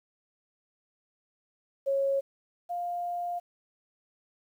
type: tone pair in turn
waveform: sine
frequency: 549 / 701.8 Hz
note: C#5 / F5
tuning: -17 / +8 cents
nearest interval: major third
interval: 425 cents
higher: second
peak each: -24 / -30 dBFS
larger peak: first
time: 1.86-2.21 / 2.69-3.4 s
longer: second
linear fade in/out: 20 ms
effects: 10-bit